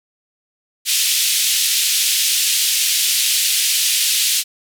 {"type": "band-pass noise", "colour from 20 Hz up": "pink", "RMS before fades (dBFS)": -17, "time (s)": [0.85, 4.44], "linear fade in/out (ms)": 50, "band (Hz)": [2800, 14000], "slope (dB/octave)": 24, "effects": []}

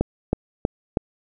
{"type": "click train", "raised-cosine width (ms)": 2, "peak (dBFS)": -5, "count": 4, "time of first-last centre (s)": [0.01, 0.972], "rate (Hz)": 3.12, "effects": []}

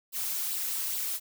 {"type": "noise with flanger", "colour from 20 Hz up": "blue", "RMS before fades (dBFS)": -32, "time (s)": [0.12, 1.2], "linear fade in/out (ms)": 50, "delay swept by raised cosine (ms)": [0.23, 3.13], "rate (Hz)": 2.4, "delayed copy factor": 0.5, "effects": []}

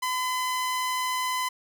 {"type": "tone", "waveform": "sawtooth", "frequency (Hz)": 1014, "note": "B5", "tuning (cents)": 45, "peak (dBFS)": -22, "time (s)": [0.02, 1.49], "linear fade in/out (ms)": 10, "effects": []}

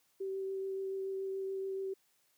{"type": "tone with vibrato", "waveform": "sine", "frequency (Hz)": 385.6, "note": "G4", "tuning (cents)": -28, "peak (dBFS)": -35, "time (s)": [0.2, 1.94], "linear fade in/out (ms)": 10, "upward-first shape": "triangle", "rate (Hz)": 7, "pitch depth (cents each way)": 12, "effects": ["white hiss -73 dBFS RMS until 2.37 s", "high-pass 100 Hz 12 dB/octave"]}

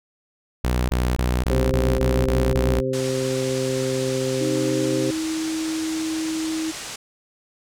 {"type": "tone bursts", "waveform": "sawtooth", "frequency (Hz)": 61.74, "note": "B1", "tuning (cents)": 0, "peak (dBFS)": -15, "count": 8, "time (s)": [0.64, 2.801], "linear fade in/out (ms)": 0, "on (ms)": 250, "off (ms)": 23}
{"type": "harmonic tone", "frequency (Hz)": 130.81, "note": "C3", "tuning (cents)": 0, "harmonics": [1, 2, 3, 4], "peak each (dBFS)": [-28, -28, -25, -26], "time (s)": [1.5, 5.11], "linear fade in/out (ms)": 5}
{"type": "low-pass noise", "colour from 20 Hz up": "white", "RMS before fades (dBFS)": -34, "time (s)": [2.93, 6.96], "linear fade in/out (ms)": 5, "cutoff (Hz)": 8200, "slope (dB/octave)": 24}
{"type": "tone with pitch glide", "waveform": "sine", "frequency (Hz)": [311.1, 318.4], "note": ["D#4", "D#4"], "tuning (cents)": [0, 40], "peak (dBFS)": -23, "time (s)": [4.4, 6.72], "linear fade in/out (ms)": 20, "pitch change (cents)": 40, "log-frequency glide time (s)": [4.68, 5.2]}
{"effects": []}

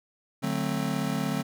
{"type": "chord", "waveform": "square", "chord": "D dominant seventh", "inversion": "none", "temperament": "just", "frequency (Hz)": [146.83, 183.54, 220.2, 264.3], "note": ["D3", "F#3", "A3", "C4"], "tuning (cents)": [0, -14, 2, 18], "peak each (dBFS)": -33, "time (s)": [0.42, 1.43], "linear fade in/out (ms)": 20, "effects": []}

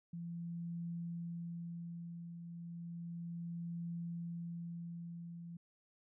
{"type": "tone with tremolo", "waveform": "sine", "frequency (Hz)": 170, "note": "F3", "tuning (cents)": -46, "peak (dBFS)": -39, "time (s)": [0.13, 5.57], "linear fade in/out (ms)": 5, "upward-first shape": "triangle", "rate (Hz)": 0.33, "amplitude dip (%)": 55, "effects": []}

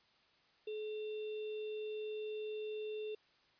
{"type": "tone with sample-and-hold", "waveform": "sine", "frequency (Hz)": 427.8, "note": "A4", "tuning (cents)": -49, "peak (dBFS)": -39, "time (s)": [0.67, 3.15], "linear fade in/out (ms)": 5, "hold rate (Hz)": 3150, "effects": ["white hiss -70 dBFS RMS until 3.59 s", "resampled to 11025 Hz"]}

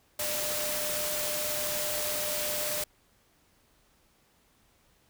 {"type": "tone in noise", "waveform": "sine", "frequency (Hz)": 600, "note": "D5", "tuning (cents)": 37, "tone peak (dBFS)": -36, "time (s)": [0.19, 2.84], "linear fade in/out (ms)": 5, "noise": "white", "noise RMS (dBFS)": -32, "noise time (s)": [0.19, 2.84], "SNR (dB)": -7, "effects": ["pink hiss -66 dBFS RMS until 5.09 s"]}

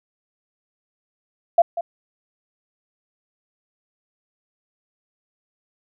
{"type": "tone with echo", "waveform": "sine", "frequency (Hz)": 681, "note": "F5", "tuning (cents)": -44, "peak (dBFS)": -9, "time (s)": [1.58, 1.62], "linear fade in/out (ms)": 5, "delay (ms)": 190, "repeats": 1, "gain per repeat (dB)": -13, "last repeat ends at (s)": 1.81, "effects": []}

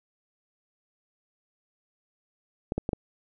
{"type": "clicks", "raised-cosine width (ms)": 2, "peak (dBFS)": -14, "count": 4, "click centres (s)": [2.721, 2.78, 2.891, 2.932], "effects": []}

